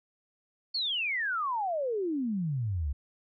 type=exponential sweep; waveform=sine; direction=down; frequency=4535 to 65.41 Hz; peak=-28 dBFS; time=0.74-2.93 s; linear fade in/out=10 ms; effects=none